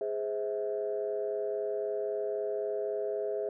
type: chord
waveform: sine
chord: Ab augmented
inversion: none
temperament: just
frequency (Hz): 415.3 / 519.1 / 648.9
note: Ab4 / C5 / E5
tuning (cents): 0 / -14 / -27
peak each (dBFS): -32 / -37 / -35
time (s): 0.01-3.49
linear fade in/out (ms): 2
effects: tanh soft clip ceiling -22 dBFS